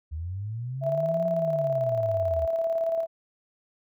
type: linear two-way sweep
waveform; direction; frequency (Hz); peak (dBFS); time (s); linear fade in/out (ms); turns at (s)
sine; up then down; 73.7 to 176.4 to 73.7; -30; 0.11-2.47; 20; 1.27
type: tone with tremolo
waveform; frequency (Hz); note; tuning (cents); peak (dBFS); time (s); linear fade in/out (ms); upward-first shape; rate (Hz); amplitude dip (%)
sine; 659.3; E5; 0; -22; 0.81-3.07; 50; square; 18; 35
effects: none